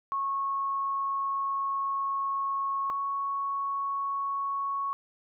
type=tone pair in turn; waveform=sine; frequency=1098 / 1108.2 Hz; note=C#6 / C#6; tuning=-17 / -1 cents; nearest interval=unison; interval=16 cents; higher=second; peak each=-27 / -28 dBFS; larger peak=first; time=0.12-2.9 / 2.9-4.93 s; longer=first; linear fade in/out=0 ms; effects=none